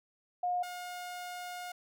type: tone pair in turn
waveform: sine / sawtooth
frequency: 716 / 716 Hz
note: F5 / F5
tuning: +43 / +43 cents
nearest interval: unison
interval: 0 cents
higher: neither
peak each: -29 / -36 dBFS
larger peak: first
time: 0.43-0.63 / 0.63-1.72 s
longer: second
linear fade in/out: 5 ms
effects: none